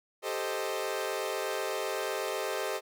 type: chord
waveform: sawtooth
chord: A half-diminished seventh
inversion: third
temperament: equal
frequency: 392 / 440 / 523.3 / 622.3 Hz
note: G4 / A4 / C5 / Eb5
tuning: 0 / 0 / 0 / 0 cents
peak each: -33 dBFS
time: 0.22-2.81 s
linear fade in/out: 50 ms
effects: none